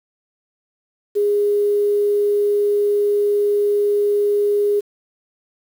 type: tone with quantisation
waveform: sine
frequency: 411.2 Hz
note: G#4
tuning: 17 cents flat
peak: -14 dBFS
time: 1.15-4.81 s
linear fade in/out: 20 ms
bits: 7
effects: none